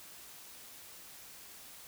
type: silence
effects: white hiss -52 dBFS RMS until 1.87 s